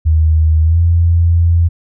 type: tone with pitch glide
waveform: sine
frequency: 79 to 84.67 Hz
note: D#2 to E2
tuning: +27 to +47 cents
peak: -7 dBFS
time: 0.05-1.69 s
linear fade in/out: 20 ms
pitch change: +120 cents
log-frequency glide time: 0.63-0.79 s
effects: none